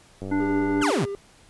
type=click train; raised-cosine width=2 ms; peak=-21 dBFS; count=59; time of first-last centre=0.22-0.822 s; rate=96.3 Hz
type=harmonic tone; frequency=293.7 Hz; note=D4; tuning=in tune; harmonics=1 / 3 / 5 / 7; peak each=-22 / -32 / -36 / -39 dBFS; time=0.31-0.91 s; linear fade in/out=10 ms
type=tone with vibrato; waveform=triangle; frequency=400 Hz; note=G4; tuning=35 cents sharp; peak=-26 dBFS; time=0.4-1.15 s; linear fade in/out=0 ms; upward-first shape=sine; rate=11 Hz; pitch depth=12 cents each way
type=exponential sweep; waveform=30% pulse; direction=down; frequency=1752 to 97.4 Hz; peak=-19 dBFS; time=0.81-1.06 s; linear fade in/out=20 ms
effects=pink hiss -54 dBFS RMS until 1.49 s + resampled to 24000 Hz